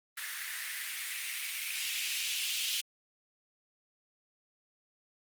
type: noise with band-pass filter sweep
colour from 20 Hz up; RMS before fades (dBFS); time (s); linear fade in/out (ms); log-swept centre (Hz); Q
violet; -36; 0.17-2.81; 5; 1700 to 3000; 3.2
effects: Opus 32 kbps